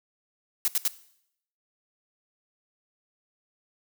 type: noise bursts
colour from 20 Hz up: blue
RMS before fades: -24 dBFS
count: 3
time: 0.65-0.878 s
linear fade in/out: 0 ms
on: 28 ms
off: 72 ms
effects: noise-tail reverb RT60 0.7 s tail -17 dB re dry